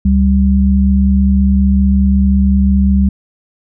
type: tone pair together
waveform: sine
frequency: 70.51 / 196 Hz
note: C#2 / G3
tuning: +30 / 0 cents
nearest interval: octave + tritone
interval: 1770 cents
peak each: -10 dBFS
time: 0.05-3.09 s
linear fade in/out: 5 ms
effects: none